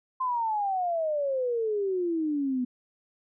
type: exponential sweep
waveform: sine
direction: down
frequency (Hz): 1046.5 to 244.9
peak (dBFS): -25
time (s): 0.2-2.65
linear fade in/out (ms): 10
effects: none